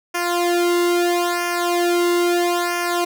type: tone with flanger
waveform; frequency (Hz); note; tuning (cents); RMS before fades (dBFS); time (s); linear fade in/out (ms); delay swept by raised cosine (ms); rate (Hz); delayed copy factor
sawtooth; 349.2; F4; 0; -19; 0.14-3.05; 10; 0.25 to 1.25; 0.76; -1
effects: none